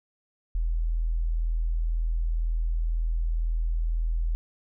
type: tone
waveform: sine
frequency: 41 Hz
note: E1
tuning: 9 cents flat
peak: -23 dBFS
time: 0.55-4.35 s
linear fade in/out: 0 ms
effects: none